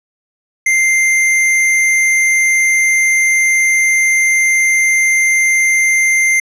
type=tone; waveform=square; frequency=2093 Hz; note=C7; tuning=in tune; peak=-10 dBFS; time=0.66-6.4 s; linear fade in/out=5 ms; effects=low-pass 11000 Hz 12 dB/octave